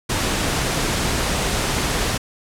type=noise; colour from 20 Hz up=pink; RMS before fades=-21 dBFS; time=0.09-2.18 s; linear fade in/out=10 ms; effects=low-pass 10000 Hz 12 dB/octave